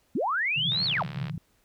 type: linear two-way sweep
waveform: sine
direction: up then down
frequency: 172.3 to 4474 to 536 Hz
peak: -24 dBFS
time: 0.15-1.03 s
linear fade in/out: 5 ms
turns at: 0.85 s
type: band-pass noise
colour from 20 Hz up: white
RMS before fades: -35 dBFS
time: 0.56-1.38 s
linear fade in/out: 2 ms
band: 110 to 180 Hz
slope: 96 dB/octave
type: click train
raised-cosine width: 0.3 ms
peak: -24 dBFS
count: 43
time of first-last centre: 0.72-1.297 s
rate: 72.8 Hz
effects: pink hiss -67 dBFS RMS until 1.64 s